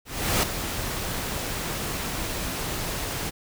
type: noise with ADSR envelope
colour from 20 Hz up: pink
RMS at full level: -21 dBFS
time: 0.05-3.31 s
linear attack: 380 ms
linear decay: 5 ms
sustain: -9 dB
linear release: 26 ms
effects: none